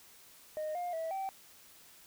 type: tone with pitch steps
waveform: sine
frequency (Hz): 617 / 708 / 650 / 773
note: D#5 / F5 / E5 / G5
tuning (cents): -15 / +23 / -24 / -24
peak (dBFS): -32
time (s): 0.57-1.29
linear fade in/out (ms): 0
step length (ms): 180
effects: tanh soft clip ceiling -33 dBFS + white hiss -58 dBFS RMS until 2.06 s